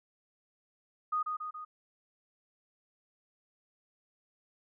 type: tone with echo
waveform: sine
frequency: 1239 Hz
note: D#6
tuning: 8 cents flat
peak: -28 dBFS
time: 1.12-1.23 s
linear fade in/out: 10 ms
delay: 140 ms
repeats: 3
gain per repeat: -4 dB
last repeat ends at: 1.65 s
effects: none